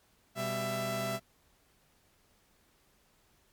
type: tone cluster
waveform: sawtooth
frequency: 125.4 / 197.8 / 665 Hz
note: B2 / G3 / E5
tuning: +27 / +16 / +15 cents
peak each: -35 / -35 / -30 dBFS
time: 0.35-1.2 s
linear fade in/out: 50 ms
effects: pink hiss -68 dBFS RMS until 3.52 s + MP3 96 kbps